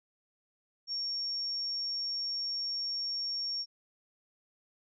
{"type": "tone", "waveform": "sine", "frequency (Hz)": 5520, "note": "F8", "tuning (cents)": -21, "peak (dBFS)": -32, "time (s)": [0.87, 3.66], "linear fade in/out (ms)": 50, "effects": []}